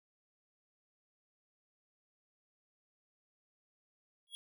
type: tone with exponential growth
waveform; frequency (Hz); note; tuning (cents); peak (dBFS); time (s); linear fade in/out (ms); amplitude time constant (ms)
square; 3322; G#7; 0; -40; 4.27-4.35; 0; 16
effects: none